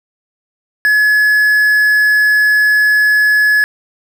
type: tone with quantisation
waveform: triangle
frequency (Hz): 1700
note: G#6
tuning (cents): +40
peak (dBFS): -6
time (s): 0.85-3.64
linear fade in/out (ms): 0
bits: 5
effects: none